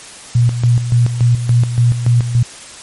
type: tone with tremolo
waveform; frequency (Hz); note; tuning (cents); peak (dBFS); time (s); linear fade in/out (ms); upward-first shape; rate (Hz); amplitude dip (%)
sine; 120; B2; -49; -7; 0.35-2.43; 5; square; 3.5; 65
effects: white hiss -34 dBFS RMS until 2.82 s + MP3 48 kbps